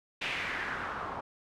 white noise with low-pass filter sweep, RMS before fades -36 dBFS, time 0.21-1.21 s, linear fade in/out 10 ms, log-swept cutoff 2700 to 970 Hz, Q 2.8, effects none

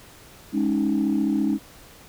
sine chord, Ab suspended fourth, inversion none, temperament just, 207.7 / 276.9 / 311.5 Hz, Ab3 / Db4 / Eb4, 0 / -2 / +2 cents, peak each -23 dBFS, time 0.52-1.59 s, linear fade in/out 50 ms, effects tanh soft clip ceiling -13 dBFS + pink hiss -48 dBFS RMS until 2.08 s

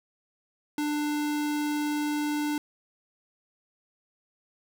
square tone, 296.8 Hz, D4, 18 cents sharp, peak -27 dBFS, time 0.78-2.58 s, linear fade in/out 2 ms, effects none

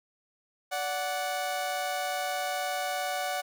sawtooth tone pair together, 580.6 / 740 Hz, D5 / F#5, -20 / 0 cents, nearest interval major third, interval 420 cents, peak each -31 / -27 dBFS, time 0.71-3.42 s, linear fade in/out 20 ms, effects none

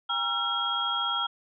sine tone cluster, 808 / 946 / 1357 / 3275 Hz, G#5 / A#5 / E6 / G#7, -48 / +25 / +50 / -25 cents, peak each -36 / -35 / -29 / -29 dBFS, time 0.09-1.27 s, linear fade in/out 10 ms, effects none

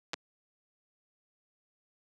clicks, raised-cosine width 0.2 ms, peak -16 dBFS, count 2, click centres 0.134 / 0.14 s, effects high-pass 200 Hz 12 dB/octave + resampled to 24000 Hz

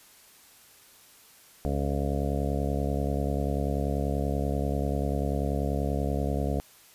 harmonic tone, 70.3 Hz, C#2, 25 cents sharp, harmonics 1 / 2 / 3 / 4 / 6 / 7 / 8 / 9 / 10, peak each -29 / -32 / -34 / -35 / -37 / -37 / -38 / -39 / -39 dBFS, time 1.65-6.6 s, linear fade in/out 0 ms, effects white hiss -55 dBFS RMS until 6.94 s + resampled to 32000 Hz

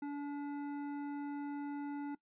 sine tone with hard clipping, 287.4 Hz, D4, 37 cents flat, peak -40 dBFS, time 0.02-2.15 s, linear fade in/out 5 ms, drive 11 dB, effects noise-tail reverb RT60 0.1 s tail -20 dB re dry + resampled to 8000 Hz

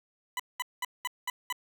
20% pulse tone bursts, 994 Hz, B5, 11 cents sharp, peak -25 dBFS, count 6, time 0.37-1.526 s, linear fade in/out 2 ms, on 26 ms, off 200 ms, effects none

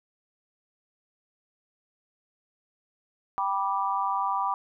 sine chord, G major, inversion none, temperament just, 784 / 980 / 1176 Hz, G5 / B5 / D6, 0 / -14 / +2 cents, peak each -30 / -28 / -29 dBFS, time 3.38-4.54 s, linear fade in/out 0 ms, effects none

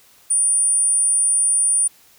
sine tone, 9360 Hz, D9, 7 cents flat, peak -14 dBFS, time 0.3-1.88 s, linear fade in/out 10 ms, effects white hiss -52 dBFS RMS until 2.18 s

